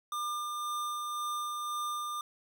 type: tone with tremolo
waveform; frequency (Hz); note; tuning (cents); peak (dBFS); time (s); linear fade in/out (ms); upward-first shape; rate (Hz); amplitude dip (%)
square; 1200; D6; +37; -33; 0.12-2.21; 2; sine; 1.9; 25
effects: none